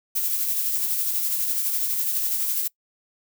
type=noise with tremolo; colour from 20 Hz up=violet; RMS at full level=-23 dBFS; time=0.15-2.68 s; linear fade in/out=10 ms; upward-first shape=sine; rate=12 Hz; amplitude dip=35%; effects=noise-tail reverb RT60 0.1 s tail -23 dB re dry